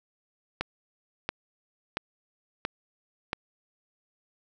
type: click train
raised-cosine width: 0.3 ms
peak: -12 dBFS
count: 5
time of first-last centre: 0.61-3.331 s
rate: 1.47 Hz
effects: none